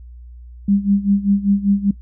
sine tone with tremolo, 200 Hz, G3, 35 cents sharp, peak -10 dBFS, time 0.68-1.91 s, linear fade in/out 5 ms, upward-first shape sine, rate 5.1 Hz, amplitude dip 85%, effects noise-tail reverb RT60 0.1 s tail -18 dB re dry + added 60 Hz sine -35 dBFS peak until 2.01 s

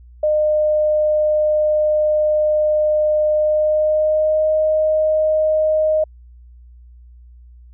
sine tone with pitch glide, 609 to 621.1 Hz, D#5 to D#5, -37 to -3 cents, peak -13 dBFS, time 0.23-6.04 s, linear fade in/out 5 ms, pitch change +34 cents, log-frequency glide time 3.34-4.49 s, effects added 60 Hz sine -40 dBFS peak until 7.73 s

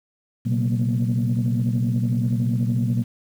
sine tone cluster, 120.8 / 134.6 / 186.9 / 230.5 / 241.1 Hz, B2 / C3 / F#3 / A#3 / B3, -38 / +49 / +18 / -19 / -41 cents, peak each -20 / -28 / -27 / -25 / -29 dBFS, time 0.45-3.04 s, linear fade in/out 20 ms, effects tanh soft clip ceiling -12 dBFS + 8-bit

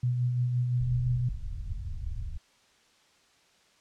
sine tone with tremolo, 123.47 Hz, B2, in tune, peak -23 dBFS, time 0.03-1.29 s, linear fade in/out 5 ms, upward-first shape sine, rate 5.8 Hz, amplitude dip 35%
pink low-pass noise, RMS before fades -35 dBFS, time 0.8-2.38 s, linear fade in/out 10 ms, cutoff 100 Hz, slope 24 dB/octave
effects white hiss -63 dBFS RMS until 3.8 s + low-pass 6000 Hz 12 dB/octave

